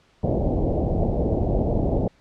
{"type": "low-pass noise", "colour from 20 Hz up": "pink", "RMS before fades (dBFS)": -22, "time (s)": [0.23, 2.08], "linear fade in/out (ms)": 5, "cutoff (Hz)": 730, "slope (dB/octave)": 48, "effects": ["pink hiss -59 dBFS RMS until 2.2 s", "low-pass 5000 Hz 12 dB/octave"]}